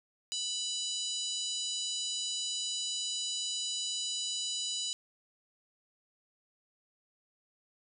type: harmonic tone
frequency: 987.8 Hz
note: B5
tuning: in tune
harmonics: 3 / 4 / 5 / 6 / 7 / 8 / 9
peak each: -39 / -38 / -41 / -48 / -38 / -49 / -47 dBFS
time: 0.32-4.93 s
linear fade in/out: 0 ms
effects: none